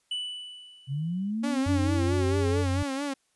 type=tone with exponential decay; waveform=triangle; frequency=2973 Hz; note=F#7; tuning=8 cents sharp; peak=-26 dBFS; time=0.11-1.31 s; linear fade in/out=5 ms; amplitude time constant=260 ms
type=linear sweep; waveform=sine; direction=up; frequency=130 to 447.9 Hz; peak=-27 dBFS; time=0.87-2.65 s; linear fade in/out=50 ms
type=tone with vibrato; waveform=sawtooth; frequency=277.2 Hz; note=C#4; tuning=in tune; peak=-25 dBFS; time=1.43-3.14 s; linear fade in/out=10 ms; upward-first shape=sine; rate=4.5 Hz; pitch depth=79 cents each way
type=tone; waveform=sine; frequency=92 Hz; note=F#2; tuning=9 cents flat; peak=-25 dBFS; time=1.66-2.83 s; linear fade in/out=5 ms
effects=white hiss -71 dBFS RMS until 3.35 s + resampled to 24000 Hz